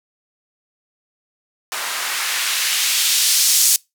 blue noise with band-pass filter sweep, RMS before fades -18 dBFS, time 1.72-3.76 s, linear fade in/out 0 ms, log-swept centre 970 to 6700 Hz, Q 0.91, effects noise-tail reverb RT60 0.2 s tail -24 dB re dry

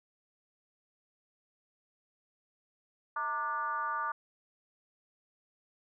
sine tone with frequency modulation, 1183 Hz, D6, 12 cents sharp, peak -31 dBFS, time 3.16-4.12 s, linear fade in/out 5 ms, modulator 271 Hz, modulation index 1, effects none

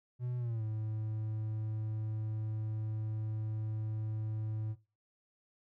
triangle tone with pitch glide, 123.47 to 108.74 Hz, B2 to A2, 0 to -20 cents, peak -32 dBFS, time 0.19-4.76 s, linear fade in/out 50 ms, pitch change -220 cents, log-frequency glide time 0.38-0.63 s, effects noise-tail reverb RT60 0.3 s tail -19 dB re dry

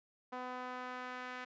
sawtooth tone with band-pass filter sweep, 251.6 Hz, B3, 32 cents sharp, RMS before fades -44 dBFS, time 0.32-1.45 s, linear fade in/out 10 ms, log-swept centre 950 to 1700 Hz, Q 1.4, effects resampled to 16000 Hz

